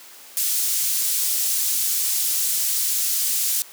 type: high-pass noise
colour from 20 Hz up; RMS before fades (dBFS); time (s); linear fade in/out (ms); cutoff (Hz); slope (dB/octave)
pink; -22; 0.37-3.62; 0; 6900; 12
effects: white hiss -44 dBFS RMS until 3.72 s + high-pass 300 Hz 12 dB/octave